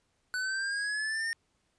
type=exponential sweep; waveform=square; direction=up; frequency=1490 to 1839 Hz; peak=-31 dBFS; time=0.34-1.33 s; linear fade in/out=0 ms; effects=pink hiss -74 dBFS RMS until 1.78 s + resampled to 22050 Hz